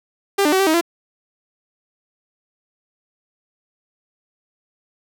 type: tone with pitch steps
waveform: sawtooth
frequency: 397.3 / 298.4 / 378.9 / 389.2 / 315.6 / 340.2 Hz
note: G4 / D4 / F#4 / G4 / D#4 / F4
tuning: +23 / +28 / +41 / -12 / +25 / -45 cents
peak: -10 dBFS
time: 0.38-0.812 s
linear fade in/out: 10 ms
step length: 72 ms
effects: 8-bit